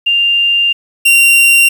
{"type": "tone pair in turn", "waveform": ["sine", "45% pulse"], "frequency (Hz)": [2794, 2762], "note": ["F7", "F7"], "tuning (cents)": [0, -20], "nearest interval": "unison", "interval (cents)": 20, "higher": "first", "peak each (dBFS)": [-8, -5], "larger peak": "second", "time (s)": [[0.06, 0.73], [1.05, 1.69]], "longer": "first", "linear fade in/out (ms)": 10, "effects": ["7-bit"]}